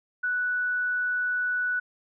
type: tone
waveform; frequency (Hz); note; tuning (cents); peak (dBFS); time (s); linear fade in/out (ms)
sine; 1480; F#6; 0; -24; 0.23-1.8; 10
effects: none